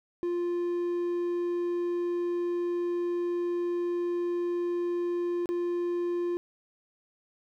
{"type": "tone with dropouts", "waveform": "triangle", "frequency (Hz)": 349.2, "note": "F4", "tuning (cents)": 0, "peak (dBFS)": -25, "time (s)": [0.23, 6.37], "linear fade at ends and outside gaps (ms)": 0, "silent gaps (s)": [5.458, 5.49], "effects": []}